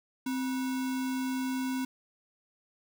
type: tone with sample-and-hold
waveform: sine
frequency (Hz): 260.2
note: C4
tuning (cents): -9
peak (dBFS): -29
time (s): 0.26-1.85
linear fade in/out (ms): 5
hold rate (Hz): 1225
effects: none